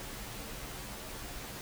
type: noise with comb filter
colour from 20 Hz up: pink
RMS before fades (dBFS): -43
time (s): 0-1.61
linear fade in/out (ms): 0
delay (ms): 12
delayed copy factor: -0.8
effects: none